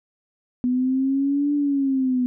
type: linear two-way sweep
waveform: sine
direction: up then down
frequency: 246.9 to 291.9 to 246.9 Hz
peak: -18 dBFS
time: 0.64-2.26 s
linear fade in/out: 0 ms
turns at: 1.54 s
effects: none